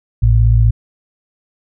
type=tone pair together; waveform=sine; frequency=56.05 / 112.2 Hz; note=A1 / A2; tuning=+33 / +34 cents; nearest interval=octave; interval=1201 cents; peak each=-10 dBFS; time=0.22-0.71 s; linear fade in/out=10 ms; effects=none